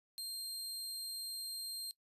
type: tone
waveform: sawtooth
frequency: 4186 Hz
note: C8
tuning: in tune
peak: -38 dBFS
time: 0.18-1.91 s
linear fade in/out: 0 ms
effects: noise-tail reverb RT60 0.1 s tail -20 dB re dry + resampled to 32000 Hz